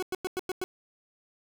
40% pulse tone bursts, 370 Hz, F#4, in tune, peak -28 dBFS, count 6, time 0-0.64 s, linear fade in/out 0 ms, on 25 ms, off 98 ms, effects none

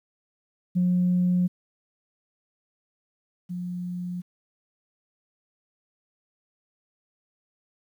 sine tone pair in turn, 179.5 / 178.16 Hz, F3 / F3, +48 / +35 cents, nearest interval unison, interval 13 cents, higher first, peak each -18 / -29 dBFS, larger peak first, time 0.75-1.48 / 3.49-4.22 s, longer neither, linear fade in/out 20 ms, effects tanh soft clip ceiling -15 dBFS + 10-bit

